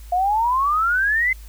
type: exponential sweep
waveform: sine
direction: up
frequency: 698.5 to 2085 Hz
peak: -16 dBFS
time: 0.12-1.33 s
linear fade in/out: 5 ms
effects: added 53 Hz sine -36 dBFS peak until 1.48 s + white hiss -50 dBFS RMS until 1.48 s